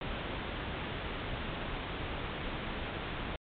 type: low-pass noise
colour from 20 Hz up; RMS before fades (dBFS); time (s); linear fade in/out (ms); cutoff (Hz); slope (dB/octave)
pink; -38; 0.01-3.36; 2; 3700; 96
effects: MP3 48 kbps